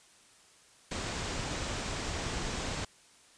pink low-pass noise, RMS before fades -36 dBFS, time 0.91-2.85 s, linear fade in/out 5 ms, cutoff 8300 Hz, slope 48 dB/octave, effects white hiss -60 dBFS RMS until 3.37 s + resampled to 22050 Hz

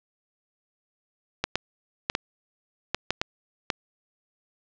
clicks, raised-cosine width 0.2 ms, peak -6 dBFS, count 8, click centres 1.44 / 1.556 / 2.099 / 2.151 / 2.946 / 3.106 / 3.215 / 3.702 s, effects low-pass 5000 Hz 12 dB/octave + 8-bit

